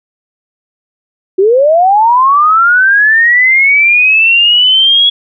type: linear sweep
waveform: sine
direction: up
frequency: 363.4 to 3359 Hz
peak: -4 dBFS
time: 1.38-5.1 s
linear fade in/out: 10 ms
effects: none